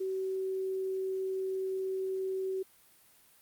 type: tone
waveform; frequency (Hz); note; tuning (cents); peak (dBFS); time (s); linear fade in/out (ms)
sine; 380; F#4; +46; -31; 0-2.63; 10
effects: white hiss -62 dBFS RMS until 3.41 s + Opus 48 kbps